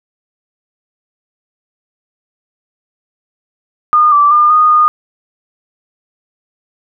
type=tone with pitch steps; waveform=sine; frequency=1219 / 1165 / 1205 / 1233 / 1225 Hz; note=D#6 / D6 / D6 / D#6 / D#6; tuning=-36 / -14 / +44 / -16 / -27 cents; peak=-5 dBFS; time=3.93-4.88 s; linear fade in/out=0 ms; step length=190 ms; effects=none